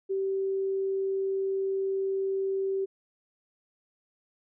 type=tone; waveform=sine; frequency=387.1 Hz; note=G4; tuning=22 cents flat; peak=-26 dBFS; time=0.09-2.86 s; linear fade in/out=20 ms; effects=none